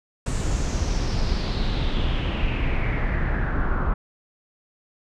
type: noise with low-pass filter sweep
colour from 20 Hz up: brown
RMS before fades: -23 dBFS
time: 0.26-3.94 s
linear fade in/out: 5 ms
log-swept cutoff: 8100 to 1300 Hz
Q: 4.3
effects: none